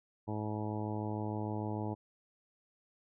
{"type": "harmonic tone", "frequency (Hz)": 106.6, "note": "G#2", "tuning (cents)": 46, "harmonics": [1, 2, 3, 4, 5, 6, 7, 8, 9], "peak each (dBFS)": [-38, -41, -41, -45, -48, -48, -49, -45, -50], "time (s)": [0.27, 1.95], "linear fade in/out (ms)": 20, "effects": []}